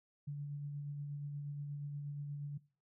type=tone with tremolo; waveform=sine; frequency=144.4 Hz; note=D3; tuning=29 cents flat; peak=-38 dBFS; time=0.27-2.58 s; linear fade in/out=10 ms; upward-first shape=sine; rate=8.4 Hz; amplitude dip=25%; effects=noise-tail reverb RT60 0.4 s tail -21 dB re dry